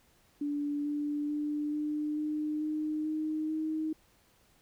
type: tone with pitch steps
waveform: sine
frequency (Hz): 290.4 / 293.6 / 296.8 / 300.1 / 303.4 / 306.8 / 310.2 / 313.6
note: D4 / D4 / D4 / D4 / D#4 / D#4 / D#4 / D#4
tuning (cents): -19 / 0 / +18 / +38 / -44 / -24 / -5 / +14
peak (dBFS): -30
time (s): 0.41-3.93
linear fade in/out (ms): 5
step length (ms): 440
effects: pink hiss -66 dBFS RMS until 4.61 s